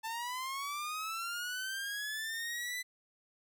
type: linear sweep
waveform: sawtooth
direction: up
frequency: 880 to 2008 Hz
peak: -33 dBFS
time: 0.03-2.83 s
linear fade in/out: 20 ms
effects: none